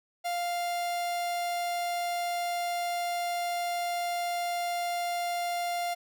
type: tone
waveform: 45% pulse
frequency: 698.5 Hz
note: F5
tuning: in tune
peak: -29 dBFS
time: 0.24-5.95 s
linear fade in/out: 20 ms
effects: none